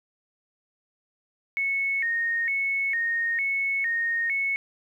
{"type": "tone with vibrato", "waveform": "sine", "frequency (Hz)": 2020, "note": "B6", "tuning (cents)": 39, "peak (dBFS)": -23, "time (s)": [1.57, 4.56], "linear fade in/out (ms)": 0, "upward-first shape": "square", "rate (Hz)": 1.1, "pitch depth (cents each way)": 150, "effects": ["10-bit"]}